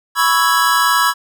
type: chord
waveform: square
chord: C# minor seventh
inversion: third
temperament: equal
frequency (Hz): 987.8 / 1108.7 / 1318.5 / 1661.2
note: B5 / C#6 / E6 / G#6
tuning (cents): 0 / 0 / 0 / 0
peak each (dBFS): -18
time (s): 0.15-1.14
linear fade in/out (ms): 50
effects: none